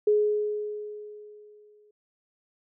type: tone with exponential decay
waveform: sine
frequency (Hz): 420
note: G#4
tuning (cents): +19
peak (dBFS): -17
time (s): 0.07-1.91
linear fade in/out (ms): 5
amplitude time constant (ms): 400
effects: none